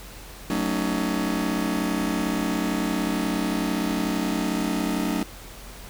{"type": "chord", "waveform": "40% pulse", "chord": "D# half-diminished seventh", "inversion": "first", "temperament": "just", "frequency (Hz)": [186.68, 224, 280, 311.1], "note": ["F#3", "A3", "C#4", "D#4"], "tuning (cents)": [16, 31, 18, 0], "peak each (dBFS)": -28, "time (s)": [0.5, 5.23], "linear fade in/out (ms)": 2, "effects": ["added 45 Hz sine -43 dBFS peak until 5.89 s", "pink hiss -43 dBFS RMS until 5.89 s"]}